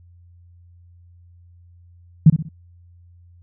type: tone with echo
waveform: sine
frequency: 157.8 Hz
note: D#3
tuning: 25 cents sharp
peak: -4 dBFS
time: 2.26-2.3 s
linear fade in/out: 5 ms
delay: 63 ms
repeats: 3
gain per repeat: -9 dB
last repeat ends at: 2.489 s
effects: added 87 Hz sine -46 dBFS peak until 3.42 s

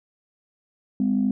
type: tone pair together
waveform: sine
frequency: 203.1 / 255.7 Hz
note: G#3 / C4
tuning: -38 / -40 cents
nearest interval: major third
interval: 398 cents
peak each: -21 dBFS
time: 1-1.31 s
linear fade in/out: 2 ms
effects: tanh soft clip ceiling -12 dBFS

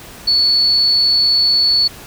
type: tone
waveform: sine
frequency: 4432 Hz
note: C#8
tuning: 1 cent flat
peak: -10 dBFS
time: 0.27-1.88 s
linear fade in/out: 10 ms
effects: pink hiss -36 dBFS RMS until 2.06 s

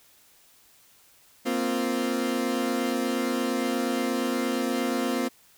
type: chord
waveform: 30% pulse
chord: Bb suspended second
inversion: none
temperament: equal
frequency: 233.1 / 261.6 / 349.2 Hz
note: Bb3 / C4 / F4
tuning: 0 / 0 / 0 cents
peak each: -27 / -25 / -29 dBFS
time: 1.45-5.29 s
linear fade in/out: 20 ms
effects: white hiss -58 dBFS RMS until 5.57 s

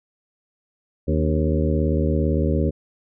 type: harmonic tone with a mistuned harmonic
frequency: 77.7 Hz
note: D#2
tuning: 2 cents flat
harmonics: 1 / 2 / 3 / 4 / 5 / 6 / 7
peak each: -21 / -24 / -26 / -27 / -28 / -29 / -29 dBFS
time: 1.07-2.71 s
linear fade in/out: 20 ms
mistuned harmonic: 4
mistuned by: -62 cents
effects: none

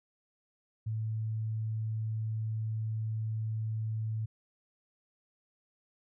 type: tone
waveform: sine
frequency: 110 Hz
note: A2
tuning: in tune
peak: -31 dBFS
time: 0.86-4.26 s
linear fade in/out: 10 ms
effects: none

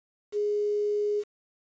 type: tone with quantisation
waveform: sine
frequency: 415.3 Hz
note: G#4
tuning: in tune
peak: -24 dBFS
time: 0.32-1.24 s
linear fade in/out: 50 ms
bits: 8
effects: resampled to 16000 Hz

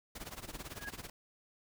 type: noise with tremolo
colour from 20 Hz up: pink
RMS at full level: -43 dBFS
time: 0.15-1.1 s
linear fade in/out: 5 ms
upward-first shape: sine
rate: 18 Hz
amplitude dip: 85%
type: tone with exponential growth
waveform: sine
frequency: 1654 Hz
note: G#6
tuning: 8 cents flat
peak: -37 dBFS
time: 0.68-0.89 s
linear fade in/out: 1 ms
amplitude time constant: 45 ms
effects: none

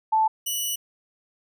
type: tone pair in turn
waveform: sine / 10% pulse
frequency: 877 / 2950 Hz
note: A5 / F#7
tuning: -6 / -6 cents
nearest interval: octave + major sixth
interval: 2100 cents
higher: second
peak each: -17 dBFS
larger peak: neither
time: 0.12-0.28 / 0.46-0.76 s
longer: second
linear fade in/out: 10 ms
effects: none

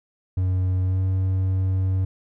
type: tone with pitch glide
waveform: triangle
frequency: 92.5 to 94.28 Hz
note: F#2 to F#2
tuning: 0 to +33 cents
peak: -17 dBFS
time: 0.37-2.05 s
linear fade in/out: 5 ms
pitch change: +33 cents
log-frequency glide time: 0.83-1.01 s
effects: none

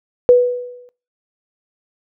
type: tone with exponential decay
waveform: sine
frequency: 492 Hz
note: B4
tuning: 7 cents flat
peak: -3 dBFS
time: 0.29-0.89 s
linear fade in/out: 0 ms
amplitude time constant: 130 ms
effects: noise-tail reverb RT60 0.3 s tail -22 dB re dry

